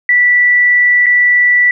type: tone with dropouts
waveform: sine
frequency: 1963 Hz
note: B6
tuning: 11 cents flat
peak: -6 dBFS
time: 0.09-1.71 s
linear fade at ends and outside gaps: 2 ms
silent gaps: 1.06-1.065 s
effects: none